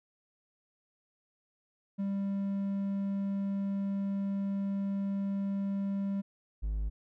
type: tone pair in turn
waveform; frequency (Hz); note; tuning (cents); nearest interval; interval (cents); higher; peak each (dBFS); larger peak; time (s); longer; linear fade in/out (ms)
triangle; 197.5 / 52.31; G3 / G#1; +13 / +13; octave + major seventh; 2300; first; -28; neither; 1.98-6.22 / 6.62-6.9; first; 20
effects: none